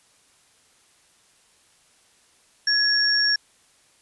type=tone pair together; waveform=sine; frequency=1684 / 5525 Hz; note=G#6 / F8; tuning=+24 / -20 cents; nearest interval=octave + major sixth; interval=2056 cents; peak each=-22 / -19 dBFS; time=2.67-3.36 s; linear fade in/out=5 ms; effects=white hiss -59 dBFS RMS until 4.01 s + resampled to 24000 Hz